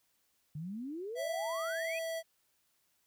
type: exponential sweep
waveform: sine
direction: up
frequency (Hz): 143.4 to 2600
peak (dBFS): -38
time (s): 0.55-1.99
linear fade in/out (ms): 5
type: tone with pitch glide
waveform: square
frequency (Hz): 659.3 to 655.1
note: E5 to E5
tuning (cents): 0 to -11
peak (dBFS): -36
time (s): 1.15-2.23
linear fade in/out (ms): 50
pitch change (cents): -11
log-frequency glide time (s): 1.5-1.56
effects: white hiss -75 dBFS RMS until 3.06 s